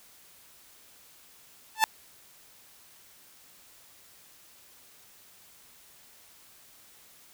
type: tone with exponential growth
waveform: sawtooth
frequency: 880 Hz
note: A5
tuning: in tune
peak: -11 dBFS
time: 1.75-1.84 s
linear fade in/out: 0 ms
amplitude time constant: 19 ms
effects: white hiss -56 dBFS RMS until 7.33 s